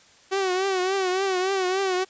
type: tone with vibrato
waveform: sawtooth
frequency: 377.7 Hz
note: F#4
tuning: 36 cents sharp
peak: -18 dBFS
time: 0.31-2.05 s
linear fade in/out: 20 ms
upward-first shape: triangle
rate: 3.5 Hz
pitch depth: 86 cents each way
effects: white hiss -54 dBFS RMS until 2.09 s + resampled to 16000 Hz